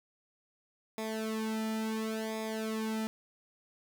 sawtooth tone with flanger, 220 Hz, A3, in tune, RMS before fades -35 dBFS, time 0.98-3.07 s, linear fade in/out 0 ms, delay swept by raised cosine 0.68 to 1.88 ms, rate 0.71 Hz, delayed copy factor -0.95, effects none

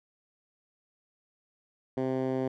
10% pulse tone with band-pass filter, 130.81 Hz, C3, in tune, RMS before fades -30 dBFS, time 1.97-2.48 s, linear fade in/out 5 ms, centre 320 Hz, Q 0.99, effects none

